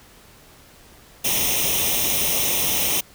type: noise with comb filter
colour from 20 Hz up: white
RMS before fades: -21 dBFS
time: 1.24-3.01 s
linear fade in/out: 10 ms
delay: 0.33 ms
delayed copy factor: +0.75
effects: pink hiss -49 dBFS RMS until 3.14 s